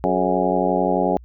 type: harmonic tone with a mistuned harmonic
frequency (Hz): 91.5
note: F#2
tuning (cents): -19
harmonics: 2 / 3 / 4 / 5 / 6 / 7 / 8 / 9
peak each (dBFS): -25 / -25 / -25 / -25 / -25 / -25 / -25 / -25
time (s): 0.04-1.17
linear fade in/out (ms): 0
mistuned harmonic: 5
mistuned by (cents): -97
effects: added 60 Hz sine -40 dBFS peak until 1.24 s